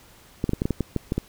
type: clicks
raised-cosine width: 3 ms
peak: -10 dBFS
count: 10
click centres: 0.441 / 0.493 / 0.534 / 0.619 / 0.655 / 0.707 / 0.807 / 0.963 / 1.121 / 1.18 s
effects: pink hiss -52 dBFS RMS until 1.28 s